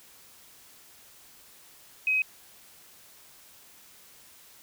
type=tone; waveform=sine; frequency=2531 Hz; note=D#7; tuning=29 cents sharp; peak=-22 dBFS; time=2.07-2.22 s; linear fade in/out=2 ms; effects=white hiss -54 dBFS RMS until 4.62 s